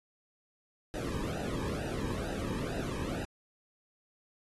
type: noise with flanger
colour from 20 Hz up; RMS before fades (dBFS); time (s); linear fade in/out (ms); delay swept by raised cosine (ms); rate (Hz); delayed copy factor
brown; -36; 0.94-3.25; 0; 0.9 to 1.46; 2.2; -0.9
effects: AAC 32 kbps